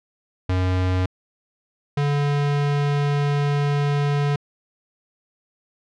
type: tone pair in turn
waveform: square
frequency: 92.1 / 144.02 Hz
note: F#2 / D3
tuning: -7 / -33 cents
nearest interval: minor sixth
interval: 774 cents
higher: second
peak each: -19 dBFS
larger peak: neither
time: 0.49-1.06 / 1.97-4.36 s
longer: second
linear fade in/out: 5 ms
effects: low-pass 4000 Hz 12 dB/octave